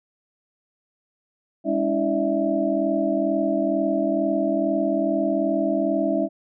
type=tone cluster; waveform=sine; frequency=203.1 / 281.2 / 323.5 / 596 / 658 Hz; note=G#3 / C#4 / E4 / D5 / E5; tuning=-38 / +25 / -32 / +25 / -3 cents; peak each=-28 / -25 / -25 / -29 / -24 dBFS; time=1.64-6.29 s; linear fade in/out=50 ms; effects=none